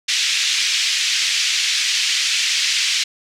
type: band-pass noise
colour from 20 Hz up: pink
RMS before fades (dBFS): -19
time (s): 0.08-3.04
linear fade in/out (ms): 10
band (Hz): 2300 to 6500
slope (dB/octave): 24
effects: none